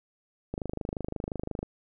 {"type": "click train", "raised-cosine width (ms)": 2, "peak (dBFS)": -19, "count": 29, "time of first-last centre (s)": [0.54, 1.629], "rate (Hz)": 25.7, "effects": []}